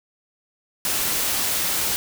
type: noise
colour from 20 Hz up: white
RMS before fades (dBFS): -23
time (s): 0.85-1.96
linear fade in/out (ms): 0
effects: none